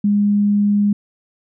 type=tone; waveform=sine; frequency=204.9 Hz; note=G#3; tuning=23 cents flat; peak=-12 dBFS; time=0.04-0.93 s; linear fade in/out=5 ms; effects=none